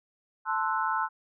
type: chord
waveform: sine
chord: F# half-diminished seventh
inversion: first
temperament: equal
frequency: 880 / 1046.5 / 1318.5 / 1480 Hz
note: A5 / C6 / E6 / F#6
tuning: 0 / 0 / 0 / 0 cents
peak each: -30 / -31 / -31 / -33 dBFS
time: 0.45-1.09 s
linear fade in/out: 50 ms
effects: none